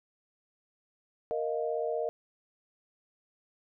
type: chord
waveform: sine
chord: Bb suspended fourth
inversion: none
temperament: equal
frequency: 466.2 / 622.3 / 698.5 Hz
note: Bb4 / Eb5 / F5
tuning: 0 / 0 / 0 cents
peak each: -32 / -33 / -37 dBFS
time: 1.31-2.09 s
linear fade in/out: 0 ms
effects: none